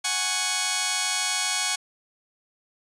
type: chord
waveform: 5% pulse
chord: F# suspended second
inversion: none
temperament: just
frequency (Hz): 740 / 832.5 / 1110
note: F#5 / G#5 / C#6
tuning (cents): 0 / +4 / +2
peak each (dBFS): -18 / -17 / -17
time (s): 0.04-1.76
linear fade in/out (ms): 10
effects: resampled to 22050 Hz